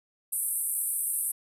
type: band-pass noise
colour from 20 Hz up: pink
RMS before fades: -30 dBFS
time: 0.32-1.32 s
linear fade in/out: 10 ms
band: 8600 to 13000 Hz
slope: 96 dB/octave
effects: none